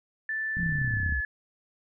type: tone with pitch glide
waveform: sine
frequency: 1760 to 1714.8 Hz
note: A6 to A6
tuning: 0 to -45 cents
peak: -28 dBFS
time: 0.29-1.25 s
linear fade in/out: 2 ms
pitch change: -45 cents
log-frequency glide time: 0.74-1.09 s
type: click train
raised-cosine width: 5 ms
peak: -24 dBFS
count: 19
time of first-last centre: 0.57-1.124 s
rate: 32.5 Hz
type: linear sweep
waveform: sine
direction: down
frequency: 180 to 58.27 Hz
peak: -28 dBFS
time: 0.58-1.21 s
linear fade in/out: 10 ms
effects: none